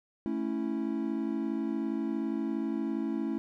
triangle chord, A major, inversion none, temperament equal, 220 / 277.2 / 329.6 Hz, A3 / C#4 / E4, 0 / 0 / 0 cents, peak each -32 dBFS, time 0.26-3.38 s, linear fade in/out 0 ms, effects none

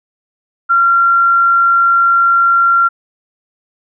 sine tone, 1375 Hz, F6, 27 cents flat, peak -7 dBFS, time 0.69-2.89 s, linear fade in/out 20 ms, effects none

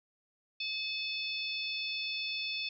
harmonic tone with a mistuned harmonic, 880 Hz, A5, in tune, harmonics 3 / 4 / 5 / 6, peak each -37 / -39 / -41 / -43 dBFS, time 0.6-2.69 s, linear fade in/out 5 ms, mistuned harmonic 3, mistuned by -45 cents, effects none

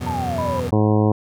25% pulse chord, E suspended second, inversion none, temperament equal, 82.41 / 92.5 / 123.47 Hz, E2 / F#2 / B2, 0 / 0 / 0 cents, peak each -25 dBFS, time 0-0.71 s, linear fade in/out 20 ms
sine exponential sweep, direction down, 917 to 471.3 Hz, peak -23 dBFS, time 0.06-0.68 s, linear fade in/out 10 ms
sine tone, 987.8 Hz, B5, in tune, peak -24 dBFS, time 0.38-0.6 s, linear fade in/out 5 ms
harmonic tone, 106.3 Hz, G#2, 41 cents sharp, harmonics 1 / 2 / 3 / 4 / 5 / 6 / 7 / 8 / 9 / 10, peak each -17 / -20 / -21 / -23 / -25 / -32 / -28 / -35 / -30 / -36 dBFS, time 0.72-1.12 s, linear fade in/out 5 ms
effects none

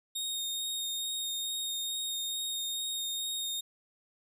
sawtooth tone with vibrato, 3708 Hz, A#7, 10 cents flat, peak -30 dBFS, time 0.15-3.61 s, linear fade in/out 10 ms, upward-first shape sine, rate 2.3 Hz, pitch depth 10 cents each way, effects none

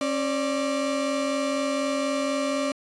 35% pulse tone pair together, 271.6 / 587.3 Hz, C#4 / D5, -35 / 0 cents, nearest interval octave + minor second, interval 1335 cents, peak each -25 dBFS, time 0.01-2.72 s, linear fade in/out 2 ms, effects resampled to 22050 Hz

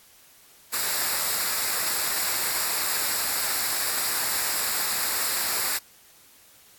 white noise with comb filter, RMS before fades -26 dBFS, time 0.72-5.79 s, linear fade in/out 20 ms, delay 0.32 ms, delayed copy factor -0.6, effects white hiss -54 dBFS RMS until 6.78 s + AAC 64 kbps

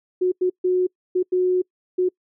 sine tone bursts at uneven times, 365.4 Hz, F#4, 22 cents flat, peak -16 dBFS, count 6, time 0.21-0.32 / 0.41-0.5 / 0.64-0.87 / 1.15-1.23 / 1.32-1.62 / 1.98-2.09 s, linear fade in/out 10 ms, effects noise-tail reverb RT60 0.1 s tail -26 dB re dry

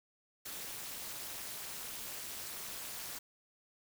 white noise with amplitude modulation, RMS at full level -40 dBFS, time 0.45-3.19 s, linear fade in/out 10 ms, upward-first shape sine, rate 252 Hz, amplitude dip 90%, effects none

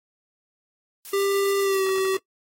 blue noise with tremolo, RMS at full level -38 dBFS, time 1.05-1.85 s, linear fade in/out 0 ms, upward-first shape sine, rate 7.5 Hz, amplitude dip 50%
square tone with pitch glide, 396.2 to 382.3 Hz, G4 to G4, +18 to -43 cents, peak -21 dBFS, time 1.13-2.17 s, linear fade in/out 5 ms, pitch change -61 cents, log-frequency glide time 1.61-1.84 s
effects noise-tail reverb RT60 0.1 s tail -19 dB re dry + AAC 48 kbps

